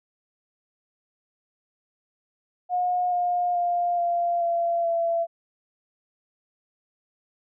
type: tone with pitch steps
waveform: sine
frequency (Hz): 720 / 710.5 / 701.1 / 691.9 / 682.7 / 673.7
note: F#5 / F5 / F5 / F5 / F5 / E5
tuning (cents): -47 / +30 / +7 / -16 / -40 / +38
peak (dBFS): -21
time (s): 2.69-5.27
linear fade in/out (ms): 50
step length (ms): 430
effects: none